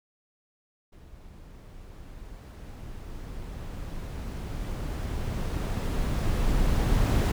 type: noise with level ramp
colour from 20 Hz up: brown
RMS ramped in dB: -49 to -21 dBFS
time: 0.92-7.32 s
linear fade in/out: 10 ms
effects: none